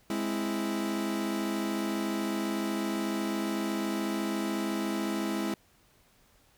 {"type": "chord", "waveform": "40% pulse", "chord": "Ab augmented", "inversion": "none", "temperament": "equal", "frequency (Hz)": [207.7, 261.6, 329.6], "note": ["Ab3", "C4", "E4"], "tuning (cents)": [0, 0, 0], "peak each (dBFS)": [-32, -36, -32], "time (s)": [0.1, 5.54], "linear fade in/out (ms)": 2, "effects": ["pink hiss -64 dBFS RMS until 6.57 s"]}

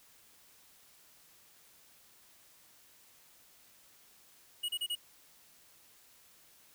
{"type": "tone bursts", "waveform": "square", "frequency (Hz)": 2901, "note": "F#7", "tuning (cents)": -35, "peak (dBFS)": -33, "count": 4, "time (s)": [4.63, 4.954], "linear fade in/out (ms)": 10, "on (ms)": 57, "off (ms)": 32, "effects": ["white hiss -62 dBFS RMS until 6.74 s"]}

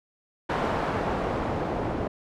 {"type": "noise with low-pass filter sweep", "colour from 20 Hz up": "white", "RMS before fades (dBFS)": -28, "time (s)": [0.49, 2.08], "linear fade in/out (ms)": 10, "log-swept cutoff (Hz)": [1000, 560], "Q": 0.87, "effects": []}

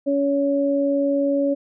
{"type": "tone pair together", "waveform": "sine", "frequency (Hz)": [280.7, 561.4], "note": ["C#4", "C#5"], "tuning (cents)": [22, 22], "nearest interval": "octave", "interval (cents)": 1200, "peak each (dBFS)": -20, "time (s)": [0.06, 1.55], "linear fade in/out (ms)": 20, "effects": []}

